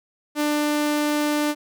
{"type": "tone", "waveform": "sawtooth", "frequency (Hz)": 297.1, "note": "D4", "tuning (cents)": 20, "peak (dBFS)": -16, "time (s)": [0.35, 1.55], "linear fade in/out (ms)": 50, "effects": []}